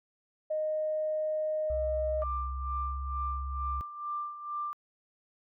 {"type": "tone", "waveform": "sine", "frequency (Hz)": 619, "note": "D#5", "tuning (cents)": -9, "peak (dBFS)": -28, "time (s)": [0.5, 2.24], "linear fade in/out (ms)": 10}
{"type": "tone with pitch glide", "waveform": "sine", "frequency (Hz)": [65.41, 67.68], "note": ["C2", "C#2"], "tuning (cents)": [0, -41], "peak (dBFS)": -33, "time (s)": [1.7, 3.81], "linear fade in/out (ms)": 0, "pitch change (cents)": 59, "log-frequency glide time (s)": [2.39, 2.88]}
{"type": "tone with tremolo", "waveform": "sine", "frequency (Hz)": 1185, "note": "D6", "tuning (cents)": 15, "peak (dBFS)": -31, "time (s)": [2.22, 4.73], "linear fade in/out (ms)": 0, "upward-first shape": "sine", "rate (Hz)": 2.2, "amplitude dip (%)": 70}
{"effects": ["tanh soft clip ceiling -19 dBFS"]}